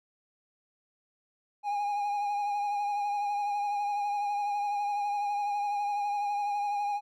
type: tone with vibrato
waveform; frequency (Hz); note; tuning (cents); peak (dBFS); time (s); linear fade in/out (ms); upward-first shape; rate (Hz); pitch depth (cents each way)
triangle; 819; G#5; -24; -26; 1.63-7.01; 50; sine; 12; 28
effects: none

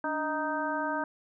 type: harmonic tone with a mistuned harmonic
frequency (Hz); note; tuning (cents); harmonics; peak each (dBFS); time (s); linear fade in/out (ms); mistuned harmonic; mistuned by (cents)
311.1; D#4; 0; 1 / 2 / 3 / 4 / 5; -35 / -35 / -33 / -38 / -35; 0.04-1.04; 2; 1; -110
effects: none

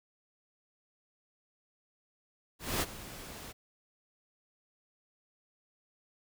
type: noise with ADSR envelope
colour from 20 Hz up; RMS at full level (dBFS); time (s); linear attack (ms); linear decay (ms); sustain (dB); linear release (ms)
pink; -30; 2.59-3.53; 230; 30; -16; 22
effects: none

